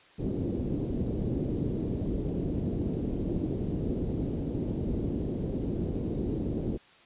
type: low-pass noise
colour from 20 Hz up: white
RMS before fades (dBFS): -31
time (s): 0.18-6.78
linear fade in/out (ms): 20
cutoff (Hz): 360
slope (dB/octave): 24
effects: white hiss -57 dBFS RMS until 7.05 s + resampled to 8000 Hz